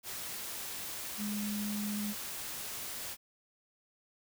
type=tone in noise; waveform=sine; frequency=207.7 Hz; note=G#3; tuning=in tune; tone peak=-34 dBFS; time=1.17-2.15 s; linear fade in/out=50 ms; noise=white; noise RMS=-41 dBFS; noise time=0.03-3.17 s; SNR=+4 dB; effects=none